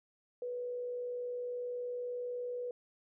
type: tone with frequency modulation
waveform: sine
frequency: 490.8 Hz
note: B4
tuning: 11 cents flat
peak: -36 dBFS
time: 0.42-2.71 s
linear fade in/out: 2 ms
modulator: 59.8 Hz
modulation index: 0.2
effects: none